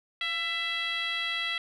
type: tone with frequency modulation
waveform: sine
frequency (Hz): 2647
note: E7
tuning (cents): +7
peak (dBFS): -27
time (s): 0.21-1.58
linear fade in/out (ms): 2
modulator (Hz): 651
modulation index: 1.7
effects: tanh soft clip ceiling -24 dBFS